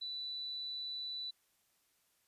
sine tone, 3972 Hz, B7, 9 cents sharp, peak -39 dBFS, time 0.01-1.31 s, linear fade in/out 10 ms, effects white hiss -75 dBFS RMS until 2.27 s + resampled to 32000 Hz

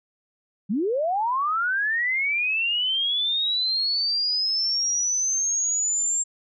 sine linear sweep, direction up, 174.61 to 7459 Hz, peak -21 dBFS, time 0.69-6.24 s, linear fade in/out 20 ms, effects none

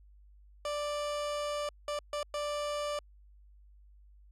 30% pulse tone bursts at uneven times, 588 Hz, D5, 2 cents sharp, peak -30 dBFS, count 4, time 0.65-1.69 / 1.88-1.99 / 2.13-2.23 / 2.34-2.99 s, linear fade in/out 2 ms, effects added 50 Hz sine -55 dBFS peak until 4.31 s + low-pass 9000 Hz 12 dB/octave

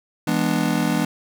square chord, E dominant seventh, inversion none, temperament just, 164.81 / 206 / 247.2 / 296.7 Hz, E3 / G#3 / B3 / D4, 0 / -14 / +2 / +18 cents, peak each -25 dBFS, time 0.27-1.05 s, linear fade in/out 5 ms, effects none

